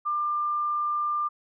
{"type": "tone", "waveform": "sine", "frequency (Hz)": 1194, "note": "D6", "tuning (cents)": 28, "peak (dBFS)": -24, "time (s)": [0.05, 1.29], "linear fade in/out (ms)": 20, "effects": []}